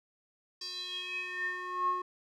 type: tone with band-pass filter sweep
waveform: square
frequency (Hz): 362.9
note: F#4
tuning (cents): -34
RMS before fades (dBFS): -36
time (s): 0.61-2.02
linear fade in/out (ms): 5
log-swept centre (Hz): 5000 to 910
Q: 8.3
effects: none